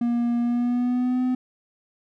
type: tone with pitch glide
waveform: triangle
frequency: 237.7 to 253.3 Hz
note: A#3 to B3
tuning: +34 to +44 cents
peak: -18 dBFS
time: 0.01-1.35 s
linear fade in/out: 5 ms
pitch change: +110 cents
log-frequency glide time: 0.4-1.23 s
effects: none